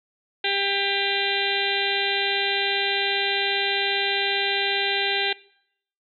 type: harmonic tone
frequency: 397.5 Hz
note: G4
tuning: 24 cents sharp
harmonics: 1 / 2 / 4 / 5 / 6 / 7 / 8 / 9 / 10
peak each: -30 / -30 / -30 / -30 / -30 / -30 / -30 / -30 / -30 dBFS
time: 0.44-5.33 s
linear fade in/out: 5 ms
effects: noise-tail reverb RT60 0.7 s tail -22 dB re dry